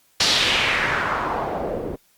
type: noise with low-pass filter sweep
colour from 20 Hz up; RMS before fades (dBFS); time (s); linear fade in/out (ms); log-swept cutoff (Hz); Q
white; -22; 0.2-1.96; 5; 4900 to 380; 2.3
effects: white hiss -60 dBFS RMS until 2.17 s + Opus 48 kbps